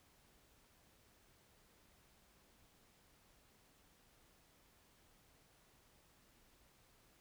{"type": "silence", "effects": ["pink hiss -70 dBFS RMS until 7.2 s"]}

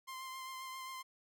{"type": "tone with vibrato", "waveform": "sawtooth", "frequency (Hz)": 1046.5, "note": "C6", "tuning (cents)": 0, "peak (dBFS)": -40, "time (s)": [0.07, 1.03], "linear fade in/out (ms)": 20, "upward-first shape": "triangle", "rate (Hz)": 7.5, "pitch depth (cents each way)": 23, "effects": []}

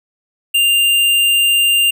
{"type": "tone with hard clipping", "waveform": "sine", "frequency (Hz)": 2794, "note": "F7", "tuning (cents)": 0, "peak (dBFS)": -11, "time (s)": [0.54, 1.91], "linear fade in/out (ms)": 10, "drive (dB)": 17, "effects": []}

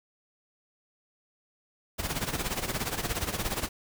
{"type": "noise with tremolo", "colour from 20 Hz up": "pink", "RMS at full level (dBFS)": -29, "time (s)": [1.98, 3.69], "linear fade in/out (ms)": 20, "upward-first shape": "sine", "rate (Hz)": 17, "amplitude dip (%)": 75, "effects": []}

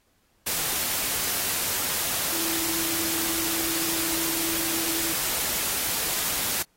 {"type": "tone in noise", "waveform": "sine", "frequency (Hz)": 329.6, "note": "E4", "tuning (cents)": 0, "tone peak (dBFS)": -34, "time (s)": [2.32, 5.13], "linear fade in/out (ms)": 10, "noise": "white", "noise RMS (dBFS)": -27, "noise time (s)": [0.46, 6.63], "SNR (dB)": -10, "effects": ["pink hiss -67 dBFS RMS until 6.76 s", "AAC 48 kbps"]}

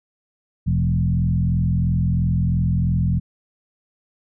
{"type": "tone with frequency modulation", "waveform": "sine", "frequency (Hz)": 123.2, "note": "B2", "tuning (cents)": -4, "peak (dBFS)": -16, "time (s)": [0.66, 3.2], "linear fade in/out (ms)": 20, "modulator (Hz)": 43, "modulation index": 1.4, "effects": []}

